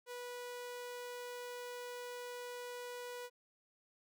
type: tone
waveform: sawtooth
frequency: 489.7 Hz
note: B4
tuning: 15 cents flat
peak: -40 dBFS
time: 0.06-3.3 s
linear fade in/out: 50 ms
effects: none